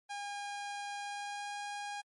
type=tone with pitch glide; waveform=sawtooth; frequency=812 to 817.2 Hz; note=G#5 to G#5; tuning=-39 to -28 cents; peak=-35 dBFS; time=0.09-2.02 s; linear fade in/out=20 ms; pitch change=+11 cents; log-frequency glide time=0.98-1.56 s; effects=low-pass 10000 Hz 12 dB/octave + MP3 48 kbps